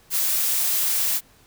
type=noise; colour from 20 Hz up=blue; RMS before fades=-22 dBFS; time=0.1-1.21 s; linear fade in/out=50 ms; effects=pink hiss -55 dBFS RMS until 1.46 s